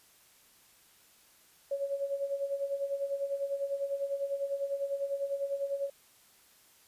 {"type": "tone with tremolo", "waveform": "sine", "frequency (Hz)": 557, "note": "C#5", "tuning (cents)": 8, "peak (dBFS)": -28, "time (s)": [1.71, 5.9], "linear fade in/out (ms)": 5, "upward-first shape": "sine", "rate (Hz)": 10, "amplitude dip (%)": 70, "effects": ["white hiss -62 dBFS RMS until 6.87 s", "resampled to 32000 Hz"]}